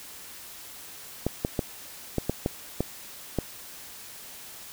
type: clicks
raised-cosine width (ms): 2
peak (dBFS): -11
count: 8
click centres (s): 1.266 / 1.449 / 1.592 / 2.183 / 2.296 / 2.461 / 2.806 / 3.387
effects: white hiss -44 dBFS RMS until 4.72 s